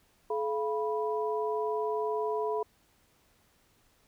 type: tone cluster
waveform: sine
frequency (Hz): 429.1 / 687 / 982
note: A4 / F5 / B5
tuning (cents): -43 / -29 / -10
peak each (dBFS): -30 / -37 / -34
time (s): 0.3-2.63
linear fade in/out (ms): 5
effects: pink hiss -67 dBFS RMS until 4.07 s